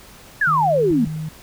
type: exponential sweep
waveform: sine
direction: down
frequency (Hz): 1760 to 213.5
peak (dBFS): -14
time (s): 0.41-1.05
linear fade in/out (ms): 5
type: tone with pitch glide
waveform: sine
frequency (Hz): 155.56 to 156.55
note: D#3 to D#3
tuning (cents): 0 to +11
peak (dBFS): -24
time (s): 0.47-1.29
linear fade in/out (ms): 5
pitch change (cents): +11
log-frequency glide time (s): 0.7-0.89
type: clicks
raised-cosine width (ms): 5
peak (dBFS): -21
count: 2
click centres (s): 0.911 / 1.073
effects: pink hiss -44 dBFS RMS until 1.42 s